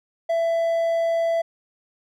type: tone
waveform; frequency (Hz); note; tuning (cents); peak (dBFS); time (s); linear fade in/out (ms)
triangle; 666; E5; +18; -17; 0.29-1.42; 10
effects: none